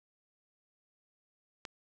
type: click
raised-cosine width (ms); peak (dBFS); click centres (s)
0.2; -23; 1.652
effects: none